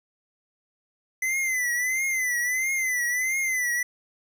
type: tone with vibrato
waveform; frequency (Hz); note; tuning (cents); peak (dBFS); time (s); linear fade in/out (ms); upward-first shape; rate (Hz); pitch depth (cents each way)
square; 2026; B6; +44; -24; 1.22-3.83; 5; triangle; 1.5; 110
effects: none